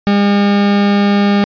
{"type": "tone", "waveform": "40% pulse", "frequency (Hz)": 202.3, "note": "G#3", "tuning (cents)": -45, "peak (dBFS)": -8, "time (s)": [0.07, 1.44], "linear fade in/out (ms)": 0, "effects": ["resampled to 11025 Hz"]}